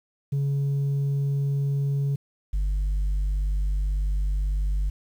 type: tone pair in turn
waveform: sine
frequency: 140 / 49.1 Hz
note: C#3 / G1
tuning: +18 / +4 cents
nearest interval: octave + tritone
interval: 1814 cents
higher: first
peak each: -19 dBFS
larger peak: neither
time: 0.32-2.16 / 2.53-4.9 s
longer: second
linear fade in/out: 10 ms
effects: tanh soft clip ceiling -21 dBFS + 9-bit